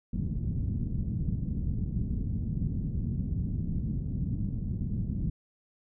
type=low-pass noise; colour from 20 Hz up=white; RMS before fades=-31 dBFS; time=0.13-5.3 s; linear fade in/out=5 ms; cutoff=190 Hz; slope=24 dB/octave; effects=none